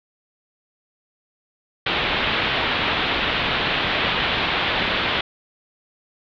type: low-pass noise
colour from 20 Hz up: white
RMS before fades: -22 dBFS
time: 1.86-5.21 s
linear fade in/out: 5 ms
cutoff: 3700 Hz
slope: 48 dB/octave
effects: none